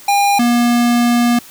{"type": "tone pair in turn", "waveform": "square", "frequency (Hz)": [807, 239.2], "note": ["G#5", "A#3"], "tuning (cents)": [-50, 45], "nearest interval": "octave + major sixth", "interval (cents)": 2105, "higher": "first", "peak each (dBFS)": -11, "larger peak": "neither", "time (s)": [[0.08, 0.39], [0.39, 1.39]], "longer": "second", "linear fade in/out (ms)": 5, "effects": ["white hiss -39 dBFS RMS until 1.5 s"]}